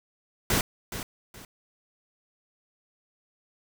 pink noise with echo, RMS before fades -24 dBFS, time 0.5-0.61 s, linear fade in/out 2 ms, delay 420 ms, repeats 2, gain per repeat -11 dB, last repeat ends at 1.45 s, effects none

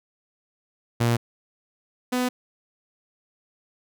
sawtooth tone pair in turn, 118 / 250 Hz, A#2 / B3, +22 / +21 cents, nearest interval octave + minor second, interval 1299 cents, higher second, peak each -15 / -18 dBFS, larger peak first, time 1-1.17 / 2.12-2.29 s, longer neither, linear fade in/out 10 ms, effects none

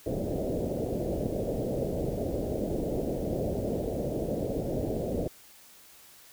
white low-pass noise, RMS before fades -31 dBFS, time 0.06-5.28 s, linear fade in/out 5 ms, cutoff 620 Hz, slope 48 dB/octave, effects white hiss -54 dBFS RMS until 6.32 s

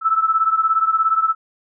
sine beating tone pair, 1309 / 1326 Hz, E6 / E6, -13 / +10 cents, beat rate 17 Hz, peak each -16 / -19 dBFS, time 0.01-1.35 s, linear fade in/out 50 ms, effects none

